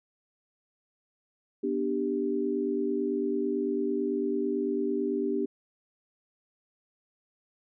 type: chord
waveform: sine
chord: G major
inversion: first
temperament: just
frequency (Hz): 245 / 294 / 392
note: B3 / D4 / G4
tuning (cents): -14 / +2 / 0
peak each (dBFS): -32 / -31 / -29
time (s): 1.63-5.46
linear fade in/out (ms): 10
effects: none